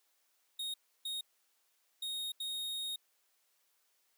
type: tone bursts at uneven times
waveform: 45% pulse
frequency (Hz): 3729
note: A#7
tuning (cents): 0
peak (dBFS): -37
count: 4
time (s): 0.59-0.74 / 1.05-1.21 / 2.02-2.32 / 2.4-2.96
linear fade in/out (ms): 5
effects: white hiss -75 dBFS RMS until 4.17 s + high-pass 400 Hz 12 dB/octave